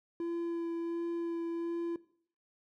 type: tone with vibrato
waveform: triangle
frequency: 337.6 Hz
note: E4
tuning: 41 cents sharp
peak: -31 dBFS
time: 0.2-1.96 s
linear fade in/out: 2 ms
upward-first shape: sine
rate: 1.4 Hz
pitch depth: 11 cents each way
effects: noise-tail reverb RT60 0.6 s tail -19 dB re dry